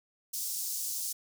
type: high-pass noise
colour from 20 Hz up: pink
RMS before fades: -35 dBFS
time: 0.33-1.13 s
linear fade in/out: 10 ms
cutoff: 5500 Hz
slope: 24 dB/octave
effects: none